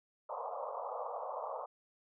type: band-pass noise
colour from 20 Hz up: pink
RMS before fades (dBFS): -41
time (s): 0.29-1.66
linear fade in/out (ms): 5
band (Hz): 480 to 1200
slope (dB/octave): 96
effects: none